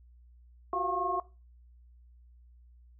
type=tone cluster; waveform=sine; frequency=353.5 / 378.1 / 691 / 715 / 1083 Hz; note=F4 / F#4 / F5 / F5 / C#6; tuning=+21 / +38 / -19 / +41 / -41 cents; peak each=-39 / -37 / -36 / -38 / -31 dBFS; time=0.73-1.2 s; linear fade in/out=2 ms; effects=noise-tail reverb RT60 0.3 s tail -18 dB re dry + added 60 Hz sine -54 dBFS peak until 2.99 s